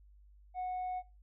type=tone with tanh clipping; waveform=sine; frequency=734 Hz; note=F#5; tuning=14 cents flat; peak=-35 dBFS; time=0.54-1.03 s; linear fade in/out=50 ms; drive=1 dB; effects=noise-tail reverb RT60 0.3 s tail -23 dB re dry + added 50 Hz sine -57 dBFS peak until 1.22 s